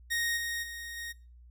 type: tone with level steps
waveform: sawtooth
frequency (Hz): 1864.7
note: A#6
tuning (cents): 0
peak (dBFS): -25 / -29 / -36 / -34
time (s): 0.1-1.13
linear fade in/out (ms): 20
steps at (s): 0.36 / 0.62 / 0.96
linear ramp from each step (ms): 20
effects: noise-tail reverb RT60 0.4 s tail -23 dB re dry + added 60 Hz sine -51 dBFS peak until 1.5 s